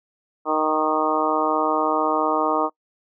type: harmonic tone with a mistuned harmonic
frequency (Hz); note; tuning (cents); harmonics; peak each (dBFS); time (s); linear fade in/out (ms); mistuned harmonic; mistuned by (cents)
155.56; D#3; 0; 2 / 3 / 4 / 5 / 6 / 7 / 8; -26 / -26 / -26 / -26 / -26 / -26 / -26; 0.45-2.7; 50; 8; -20
effects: noise-tail reverb RT60 0.1 s tail -23 dB re dry